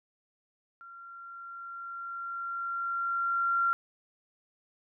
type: tone with level ramp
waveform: sine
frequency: 1376 Hz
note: F6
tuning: 26 cents flat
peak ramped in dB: -46 to -23 dBFS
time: 0.81-3.73 s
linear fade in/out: 0 ms
effects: none